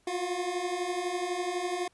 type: beating tone pair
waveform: 25% pulse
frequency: 349.2 / 361.2 Hz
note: F4 / F#4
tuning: 0 / -42 cents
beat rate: 12 Hz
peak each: -31 / -28 dBFS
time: 0.07-1.88 s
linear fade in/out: 5 ms
effects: pink hiss -68 dBFS RMS until 1.93 s + resampled to 24000 Hz